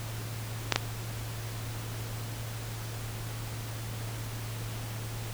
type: clicks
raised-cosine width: 0.2 ms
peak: -5 dBFS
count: 2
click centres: 0.723 / 0.76 s
effects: added 112 Hz sine -36 dBFS peak until 5.33 s + pink hiss -42 dBFS RMS until 5.33 s